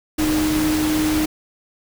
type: tone in noise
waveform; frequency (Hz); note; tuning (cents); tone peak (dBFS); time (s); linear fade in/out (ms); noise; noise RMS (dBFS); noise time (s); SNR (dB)
sine; 308.3; D#4; -16; -17; 0.18-1.26; 10; pink; -25; 0.18-1.26; +5
effects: none